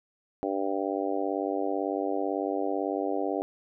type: harmonic tone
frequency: 98 Hz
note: G2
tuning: in tune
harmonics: 3 / 4 / 5 / 6 / 7 / 8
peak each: -32 / -33 / -34 / -35 / -35 / -36 dBFS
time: 0.43-3.42 s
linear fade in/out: 0 ms
effects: none